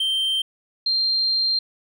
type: tone pair in turn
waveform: triangle / sine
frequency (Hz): 3136 / 4178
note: G7 / C8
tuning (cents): 0 / -3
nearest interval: perfect fourth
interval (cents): 497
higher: second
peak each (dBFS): -18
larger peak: neither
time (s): 0-0.42 / 0.86-1.59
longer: second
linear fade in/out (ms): 5
effects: none